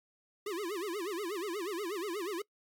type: tone with vibrato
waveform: square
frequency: 376.9 Hz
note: F#4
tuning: 32 cents sharp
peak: -35 dBFS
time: 0.46-2.42 s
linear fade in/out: 5 ms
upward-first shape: sine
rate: 8.3 Hz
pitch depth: 230 cents each way
effects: noise-tail reverb RT60 0.1 s tail -24 dB re dry + MP3 96 kbps